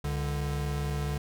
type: tone pair together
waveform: square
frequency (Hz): 68.9 / 145.91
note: C#2 / D3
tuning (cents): -10 / -11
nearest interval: octave + minor second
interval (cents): 1299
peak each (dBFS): -33 / -32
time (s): 0.04-1.18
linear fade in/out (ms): 5
effects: none